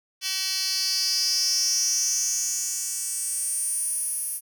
10% pulse tone with high-pass filter sweep, 380 Hz, F#4, 46 cents sharp, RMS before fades -26 dBFS, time 0.21-4.41 s, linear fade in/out 50 ms, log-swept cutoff 3800 to 11000 Hz, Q 6.6, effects none

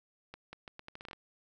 accelerating click train, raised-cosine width 0.3 ms, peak -29 dBFS, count 11, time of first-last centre 0.34-1.132 s, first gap 190 ms, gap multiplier 0.78, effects none

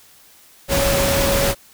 sine tone in noise, 554.4 Hz, C#5, in tune, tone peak -19 dBFS, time 0.68-1.55 s, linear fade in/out 50 ms, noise pink, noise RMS -19 dBFS, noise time 0.68-1.55 s, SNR -3 dB, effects white hiss -49 dBFS RMS until 1.73 s

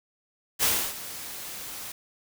white noise with ADSR envelope, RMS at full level -22 dBFS, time 0.59-1.92 s, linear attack 40 ms, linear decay 300 ms, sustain -16 dB, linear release 4 ms, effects none

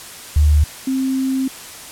sine tone pair in turn, 74.7 / 264.2 Hz, D2 / C4, +30 / +17 cents, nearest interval octave + minor seventh, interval 2187 cents, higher second, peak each -9 / -16 dBFS, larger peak first, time 0.36-0.64 / 0.87-1.48 s, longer second, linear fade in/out 5 ms, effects white hiss -35 dBFS RMS until 1.91 s + low-pass 12000 Hz 12 dB/octave

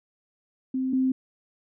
sine tone pair in turn, 260.6 / 260.6 Hz, C4 / C4, -7 / -7 cents, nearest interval unison, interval 0 cents, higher neither, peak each -24 / -20 dBFS, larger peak second, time 0.74-0.93 / 0.93-1.12 s, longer neither, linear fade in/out 5 ms, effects none

